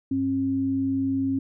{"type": "tone pair together", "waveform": "sine", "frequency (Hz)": [100.3, 270], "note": ["G2", "C#4"], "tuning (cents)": [40, -45], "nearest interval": "octave + perfect fourth", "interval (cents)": 1715, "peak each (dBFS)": [-33, -22], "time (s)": [0.11, 1.39], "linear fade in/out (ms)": 5, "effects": []}